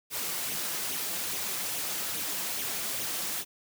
white noise with flanger, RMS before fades -33 dBFS, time 0.1-3.45 s, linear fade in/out 50 ms, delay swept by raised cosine 0.31 to 6.01 ms, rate 2.4 Hz, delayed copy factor +0.5, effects high-pass 100 Hz 12 dB/octave

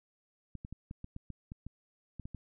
clicks, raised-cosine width 5 ms, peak -30 dBFS, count 12, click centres 0.553 / 0.649 / 0.726 / 0.911 / 1.044 / 1.164 / 1.303 / 1.519 / 1.666 / 2.197 / 2.255 / 2.347 s, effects none

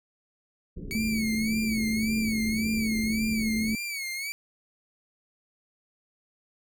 pink low-pass noise, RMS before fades -38 dBFS, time 0.76-3.75 s, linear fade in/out 10 ms, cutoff 430 Hz, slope 48 dB/octave
sawtooth tone with vibrato, 2240 Hz, C#7, 18 cents sharp, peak -28 dBFS, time 0.91-4.32 s, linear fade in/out 0 ms, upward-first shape sine, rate 1.8 Hz, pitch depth 110 cents each way
sine tone, 220 Hz, A3, in tune, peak -25 dBFS, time 0.95-3.75 s, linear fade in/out 0 ms
effects none

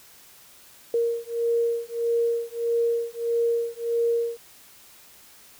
sine beating tone pair, 466.2 / 467.8 Hz, A#4 / A#4, 0 / +6 cents, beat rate 1.6 Hz, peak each -25 / -25 dBFS, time 0.94-4.37 s, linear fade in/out 2 ms, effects white hiss -51 dBFS RMS until 5.59 s

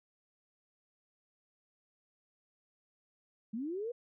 sine linear sweep, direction up, 205.6 to 493.9 Hz, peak -35 dBFS, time 3.53-3.92 s, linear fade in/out 10 ms, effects none

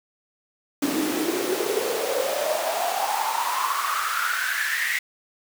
pink noise with high-pass filter sweep, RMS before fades -25 dBFS, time 0.82-4.99 s, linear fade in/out 5 ms, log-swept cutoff 270 to 2000 Hz, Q 8.7, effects none

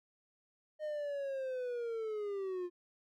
triangle linear sweep, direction down, 617 to 349.2 Hz, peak -34 dBFS, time 0.79-2.7 s, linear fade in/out 50 ms, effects none

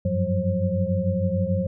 sine tone cluster, 92.4 / 99.1 / 176.3 / 187.9 / 535 Hz, F#2 / G2 / F3 / F#3 / C5, -2 / +19 / +17 / +27 / +38 cents, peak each -27 dBFS, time 0.05-1.67 s, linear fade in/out 5 ms, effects none

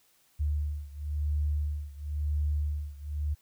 sine beating tone pair, 73.8 / 74.77 Hz, D2 / D2, +9 / +32 cents, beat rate 0.97 Hz, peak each -30 / -32 dBFS, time 0.39-3.35 s, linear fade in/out 20 ms, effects white hiss -66 dBFS RMS until 3.41 s

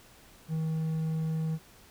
triangle tone, 159.4 Hz, D#3, 42 cents sharp, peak -26 dBFS, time 0.48-1.59 s, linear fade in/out 50 ms, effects pink hiss -56 dBFS RMS until 1.9 s

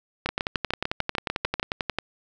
two click trains, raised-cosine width 0.3 ms, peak -9 / -9 dBFS, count 10 / 20, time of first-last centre 0.26-1.597 / 0.29-1.986 s, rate 6.73 / 11.2 Hz, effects none

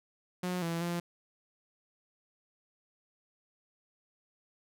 sawtooth tone with pitch steps, 180.6 / 167.5 / 172.6 Hz, F#3 / E3 / F3, -42 / +28 / -20 cents, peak -28 dBFS, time 0.43-1 s, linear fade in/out 5 ms, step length 190 ms, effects none

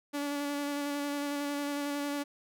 sawtooth tone with vibrato, 287.1 Hz, D4, 39 cents flat, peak -28 dBFS, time 0.13-2.24 s, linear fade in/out 20 ms, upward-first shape square, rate 11 Hz, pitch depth 13 cents each way, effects none

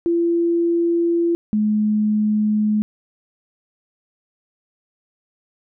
sine tone pair in turn, 340 / 212.3 Hz, F4 / G#3, -46 / +38 cents, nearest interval minor sixth, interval 816 cents, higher first, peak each -15 dBFS, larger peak neither, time 0.06-1.35 / 1.53-2.82 s, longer neither, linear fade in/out 0 ms, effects none

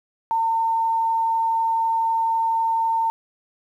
sine tone, 906 Hz, A#5, 50 cents flat, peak -18 dBFS, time 0.31-3.1 s, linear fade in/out 0 ms, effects 9-bit

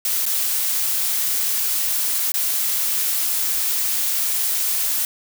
blue noise with dropouts, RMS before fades -21 dBFS, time 0.05-5.05 s, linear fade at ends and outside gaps 1 ms, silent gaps 0.255-0.263 / 2.319-2.34 s, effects none

